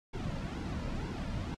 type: noise with flanger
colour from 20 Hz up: brown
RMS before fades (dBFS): -37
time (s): 0.13-1.55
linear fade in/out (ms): 10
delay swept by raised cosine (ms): 1.6 to 2.7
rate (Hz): 2.1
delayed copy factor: -0.7
effects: low-pass 6000 Hz 12 dB/octave + AAC 64 kbps